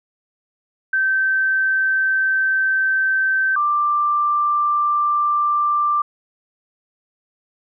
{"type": "tone pair in turn", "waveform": "sine", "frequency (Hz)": [1549, 1181.6], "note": ["G6", "D6"], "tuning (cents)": [-21, 10], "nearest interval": "perfect fourth", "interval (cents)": 469, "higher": "first", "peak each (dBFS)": -15, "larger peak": "neither", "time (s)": [[0.93, 3.56], [3.56, 6.02]], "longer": "first", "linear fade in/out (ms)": 5, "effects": []}